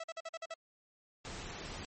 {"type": "tone bursts", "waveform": "sawtooth", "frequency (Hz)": 656, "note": "E5", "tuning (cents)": -9, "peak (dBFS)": -36, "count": 7, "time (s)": [0, 0.541], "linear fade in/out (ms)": 5, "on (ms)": 37, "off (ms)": 47}
{"type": "noise", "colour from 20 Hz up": "pink", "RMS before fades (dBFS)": -44, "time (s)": [1.25, 1.85], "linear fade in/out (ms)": 0}
{"effects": ["MP3 32 kbps"]}